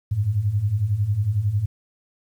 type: beating tone pair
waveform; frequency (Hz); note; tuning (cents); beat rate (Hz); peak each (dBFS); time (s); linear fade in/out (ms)
sine; 95.9 / 106.9; G2 / A2; -37 / -49; 11; -25 / -20; 0.11-1.66; 10
effects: 9-bit